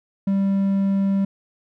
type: tone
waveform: triangle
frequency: 196 Hz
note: G3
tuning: in tune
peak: -15 dBFS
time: 0.27-1.25 s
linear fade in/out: 5 ms
effects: none